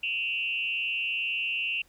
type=tone with frequency modulation; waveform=sine; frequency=2731 Hz; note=F7; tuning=39 cents flat; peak=-27 dBFS; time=0.03-1.82 s; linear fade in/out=5 ms; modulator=193 Hz; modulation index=0.89; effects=pink hiss -63 dBFS RMS until 1.88 s